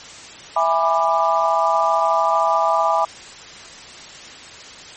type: chord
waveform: sine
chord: E dominant seventh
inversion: none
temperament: just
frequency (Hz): 659.3 / 824.1 / 988.9 / 1186.7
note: E5 / G#5 / B5 / D6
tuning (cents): 0 / -14 / +2 / +18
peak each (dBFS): -20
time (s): 0.56-3.05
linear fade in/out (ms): 5
effects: white hiss -38 dBFS RMS until 4.96 s + MP3 32 kbps